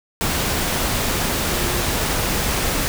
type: tone in noise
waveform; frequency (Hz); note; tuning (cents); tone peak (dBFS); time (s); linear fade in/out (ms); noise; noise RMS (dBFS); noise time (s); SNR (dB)
sine; 353.9; F4; +23; -29; 1.51-1.82; 0; pink; -21; 0.21-2.88; -11
effects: none